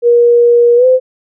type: tone with pitch glide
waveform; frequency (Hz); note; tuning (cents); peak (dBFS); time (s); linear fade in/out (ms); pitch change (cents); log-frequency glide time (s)
sine; 476.1 to 513.2; A#4 to C5; +37 to -34; -4; 0.02-1; 50; +129; 0.76-0.86
effects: none